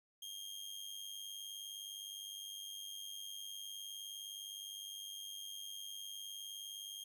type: tone with amplitude modulation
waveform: sawtooth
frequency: 3224 Hz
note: G7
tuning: 48 cents sharp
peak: -40 dBFS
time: 0.22-7.04 s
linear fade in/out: 5 ms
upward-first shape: sine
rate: 99.6 Hz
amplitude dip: 55%
effects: none